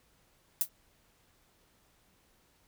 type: noise with exponential decay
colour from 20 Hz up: violet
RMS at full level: -23 dBFS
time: 0.61-0.69 s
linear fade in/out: 0 ms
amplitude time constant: 16 ms
effects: pink hiss -68 dBFS RMS until 2.67 s